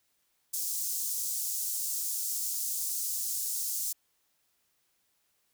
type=high-pass noise; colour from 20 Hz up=pink; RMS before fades=-33 dBFS; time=0.53-3.93 s; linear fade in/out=10 ms; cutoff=6200 Hz; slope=24 dB/octave; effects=white hiss -74 dBFS RMS until 5.53 s